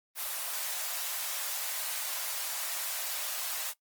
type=high-pass noise; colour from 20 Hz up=white; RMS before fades=-35 dBFS; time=0.15-3.74 s; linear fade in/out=50 ms; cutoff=550 Hz; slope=48 dB/octave; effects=noise-tail reverb RT60 0.1 s tail -18 dB re dry + Opus 24 kbps